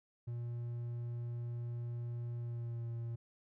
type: tone with pitch glide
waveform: triangle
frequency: 119.1 to 116.78 Hz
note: A#2 to A#2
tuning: +38 to +4 cents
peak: -36 dBFS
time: 0.27-3.16 s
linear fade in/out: 10 ms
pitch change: -34 cents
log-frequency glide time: 2.37-2.87 s
effects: none